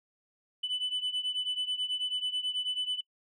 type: beating tone pair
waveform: sine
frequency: 2993 / 3002.2 Hz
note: F#7 / F#7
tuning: +19 / +25 cents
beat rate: 9.2 Hz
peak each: -30 / -32 dBFS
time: 0.63-3.01 s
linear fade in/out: 10 ms
effects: noise-tail reverb RT60 0.1 s tail -25 dB re dry + tanh soft clip ceiling -27 dBFS